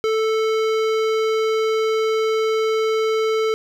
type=tone with hard clipping; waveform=sine; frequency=440 Hz; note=A4; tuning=in tune; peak=-19 dBFS; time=0.04-3.54 s; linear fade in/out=0 ms; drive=17 dB; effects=none